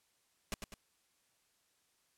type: noise with echo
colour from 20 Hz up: pink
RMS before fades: -37 dBFS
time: 0.52-0.54 s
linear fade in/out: 0 ms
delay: 100 ms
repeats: 2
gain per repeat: -6 dB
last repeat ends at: 0.74 s
effects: white hiss -75 dBFS RMS until 2.17 s + low-pass 11000 Hz 12 dB/octave